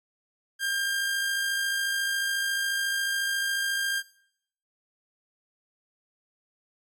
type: tone with amplitude modulation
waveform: sawtooth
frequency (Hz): 1600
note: G6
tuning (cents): +35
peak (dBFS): -21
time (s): 0.59-4.03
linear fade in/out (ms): 50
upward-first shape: sine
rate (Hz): 54.1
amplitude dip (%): 30
effects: noise-tail reverb RT60 0.7 s tail -19 dB re dry + AAC 64 kbps